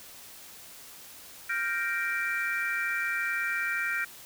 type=chord; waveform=sine; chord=G minor seventh; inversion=third; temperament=equal; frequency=1396.9 / 1568 / 1864.7 / 2349 Hz; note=F6 / G6 / Bb6 / D7; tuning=0 / 0 / 0 / 0 cents; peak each=-33 dBFS; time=1.49-4.05 s; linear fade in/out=10 ms; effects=white hiss -48 dBFS RMS until 4.25 s